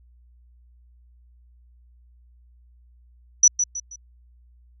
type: tone with echo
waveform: sine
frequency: 5920 Hz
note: F#8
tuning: in tune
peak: -9 dBFS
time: 3.43-3.48 s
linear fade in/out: 5 ms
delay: 160 ms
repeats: 3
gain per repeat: -9 dB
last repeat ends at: 3.96 s
effects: added 60 Hz sine -51 dBFS peak until 4.8 s